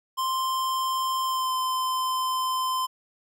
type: tone with pitch glide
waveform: square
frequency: 1046.5 to 1032.1 Hz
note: C6 to C6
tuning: 0 to -24 cents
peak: -25 dBFS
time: 0.17-2.87 s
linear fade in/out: 20 ms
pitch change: -24 cents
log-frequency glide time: 1.24-1.53 s
effects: none